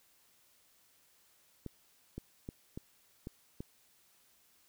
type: clicks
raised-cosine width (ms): 3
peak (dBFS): -28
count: 6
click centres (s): 1.663 / 2.18 / 2.489 / 2.775 / 3.271 / 3.605
effects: white hiss -68 dBFS RMS until 4.68 s